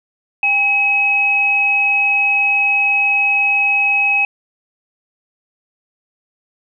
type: tone pair together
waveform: sine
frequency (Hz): 805 / 2554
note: G5 / D#7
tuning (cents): +46 / +45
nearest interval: octave + minor sixth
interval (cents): 1999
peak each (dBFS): -22 / -12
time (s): 0.43-4.25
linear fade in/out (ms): 2
effects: none